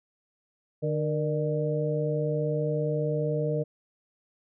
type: harmonic tone with a mistuned harmonic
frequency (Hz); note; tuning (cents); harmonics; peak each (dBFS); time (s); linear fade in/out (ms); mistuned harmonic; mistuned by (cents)
150.2; D3; +39; 1 / 2 / 3 / 4; -28 / -37 / -29 / -32; 0.82-3.64; 20; 3; +57
effects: none